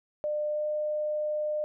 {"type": "tone with pitch glide", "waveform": "sine", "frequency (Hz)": [600, 604.2], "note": ["D5", "D5"], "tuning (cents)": [37, 49], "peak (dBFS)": -27, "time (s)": [0.24, 1.64], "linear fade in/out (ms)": 0, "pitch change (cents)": 12, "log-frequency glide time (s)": [0.49, 0.66], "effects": []}